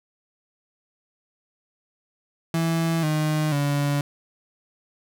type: tone with pitch steps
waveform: 35% pulse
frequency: 164.81 / 153.77 / 143.48 Hz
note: E3 / D#3 / D3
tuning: 0 / -20 / -40 cents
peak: -19 dBFS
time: 2.54-4.01 s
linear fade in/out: 2 ms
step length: 490 ms
effects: none